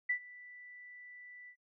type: tone with ADSR envelope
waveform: sine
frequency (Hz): 1975.5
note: B6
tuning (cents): 0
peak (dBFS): -28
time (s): 0.09-1.56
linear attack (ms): 10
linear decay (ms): 85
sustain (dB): -22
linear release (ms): 75
effects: noise-tail reverb RT60 0.1 s tail -24 dB re dry